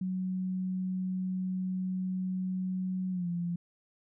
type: tone with pitch glide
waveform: sine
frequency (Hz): 185.6 to 173.17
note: F#3 to F3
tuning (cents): +6 to -14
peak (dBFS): -30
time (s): 0.01-3.56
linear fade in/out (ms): 5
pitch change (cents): -120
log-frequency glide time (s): 3.11-3.28
effects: none